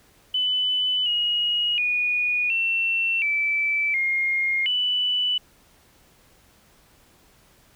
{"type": "tone with pitch steps", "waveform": "sine", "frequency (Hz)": [3002, 2888, 2458, 2700, 2318, 2133, 2977], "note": ["F#7", "F#7", "D#7", "E7", "D7", "C7", "F#7"], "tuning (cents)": [24, -43, -22, 41, -23, 33, 10], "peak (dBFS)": -20, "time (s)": [0.34, 5.38], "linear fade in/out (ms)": 5, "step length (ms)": 720, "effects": ["pink hiss -57 dBFS RMS until 7.75 s"]}